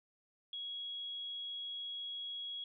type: tone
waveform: sine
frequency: 3322 Hz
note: G#7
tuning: in tune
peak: -40 dBFS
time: 0.53-2.64 s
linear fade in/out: 2 ms
effects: none